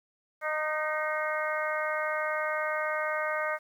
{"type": "harmonic tone with a mistuned harmonic", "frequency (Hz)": 307.3, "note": "D#4", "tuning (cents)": -21, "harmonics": [2, 3, 4, 5, 6, 7], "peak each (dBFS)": [-32, -39, -34, -35, -37, -37], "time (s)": [0.41, 3.59], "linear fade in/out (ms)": 50, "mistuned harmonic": 6, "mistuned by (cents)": 30, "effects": ["10-bit"]}